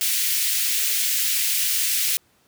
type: high-pass noise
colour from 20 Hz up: white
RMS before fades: -22 dBFS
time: 0.01-2.17 s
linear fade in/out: 0 ms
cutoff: 2000 Hz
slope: 24 dB/octave
effects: pink hiss -61 dBFS RMS until 2.47 s + high-pass 100 Hz 12 dB/octave